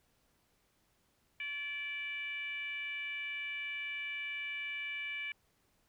sine tone with frequency modulation, 2331 Hz, D7, 14 cents flat, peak -37 dBFS, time 1.4-5.32 s, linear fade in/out 2 ms, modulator 605 Hz, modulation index 0.72, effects pink hiss -74 dBFS RMS until 5.88 s

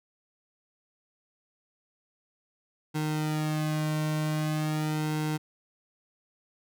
sawtooth tone with flanger, 153.9 Hz, D#3, 19 cents flat, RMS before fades -29 dBFS, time 2.94-5.38 s, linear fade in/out 20 ms, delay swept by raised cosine 1.7 to 2.38 ms, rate 0.44 Hz, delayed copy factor -1, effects none

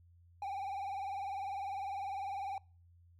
triangle tone with vibrato, 790 Hz, G5, 13 cents sharp, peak -35 dBFS, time 0.42-2.58 s, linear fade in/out 2 ms, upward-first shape triangle, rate 20 Hz, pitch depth 100 cents each way, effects noise-tail reverb RT60 0.4 s tail -26 dB re dry + added 86 Hz sine -60 dBFS peak until 3.19 s

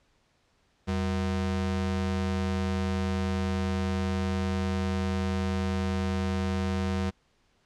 square ring-modulated tone, 140 Hz, C#3, 18 cents sharp, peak -24 dBFS, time 0.87-7.11 s, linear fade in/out 20 ms, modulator 55.1 Hz, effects pink hiss -68 dBFS RMS until 7.65 s + low-pass 6000 Hz 12 dB/octave

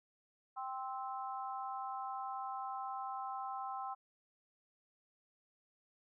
harmonic tone, 261.6 Hz, C4, in tune, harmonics 3 / 4 / 5, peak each -42 / -44 / -46 dBFS, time 0.56-3.95 s, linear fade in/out 20 ms, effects none

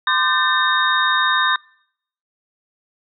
sine tone cluster, 1030 / 1197 / 1554 / 1787 / 3710 Hz, C6 / D6 / G6 / A6 / A#7, -28 / +33 / -16 / +26 / -9 cents, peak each -21 dBFS, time 0.07-1.56 s, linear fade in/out 2 ms, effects noise-tail reverb RT60 0.7 s tail -26 dB re dry

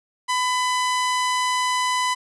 sawtooth tone, 1002 Hz, B5, 25 cents sharp, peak -16 dBFS, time 0.28-2.15 s, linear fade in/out 20 ms, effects resampled to 24000 Hz

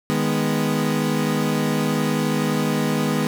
30% pulse chord, G# minor, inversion second, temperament equal, 155.56 / 207.7 / 246.9 Hz, D#3 / G#3 / B3, 0 / 0 / 0 cents, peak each -21 dBFS, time 0.1-3.27 s, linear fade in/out 0 ms, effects none

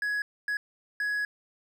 triangle tone bursts at uneven times, 1675 Hz, G#6, 14 cents sharp, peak -25 dBFS, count 3, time 0.02-0.22 / 0.48-0.57 / 1-1.25 s, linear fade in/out 2 ms, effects none

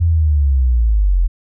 sine linear sweep, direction down, 86.4 to 40.88 Hz, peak -10 dBFS, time 0-1.28 s, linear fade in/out 20 ms, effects none

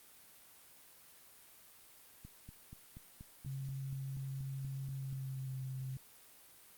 click train, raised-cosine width 5 ms, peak -38 dBFS, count 13, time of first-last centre 2.25-5.128 s, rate 4.17 Hz
sine tone with pitch glide, 135 to 131.23 Hz, C#3 to C3, -45 to +6 cents, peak -39 dBFS, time 3.46-5.97 s, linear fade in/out 2 ms, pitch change -49 cents, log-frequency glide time 4.95-5.58 s
effects white hiss -60 dBFS RMS until 6.77 s + Opus 32 kbps

